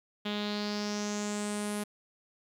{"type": "tone with low-pass filter sweep", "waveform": "sawtooth", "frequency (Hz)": 207.7, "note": "G#3", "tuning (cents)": 0, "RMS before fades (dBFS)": -34, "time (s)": [0.25, 1.84], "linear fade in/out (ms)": 10, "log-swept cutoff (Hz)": [3400, 11000], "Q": 4.6, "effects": ["10-bit"]}